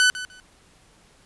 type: tone with echo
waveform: sawtooth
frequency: 1501 Hz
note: F#6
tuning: 24 cents sharp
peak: -11 dBFS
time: 0-0.1 s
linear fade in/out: 0 ms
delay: 150 ms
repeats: 2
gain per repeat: -15 dB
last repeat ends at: 0.4 s
effects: pink hiss -56 dBFS RMS until 1.25 s + resampled to 24000 Hz